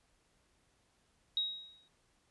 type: tone with exponential decay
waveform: sine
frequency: 3799 Hz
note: A#7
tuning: 32 cents sharp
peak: -28 dBFS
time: 1.37-1.88 s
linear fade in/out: 1 ms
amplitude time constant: 110 ms
effects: pink hiss -73 dBFS RMS until 2.3 s + resampled to 24000 Hz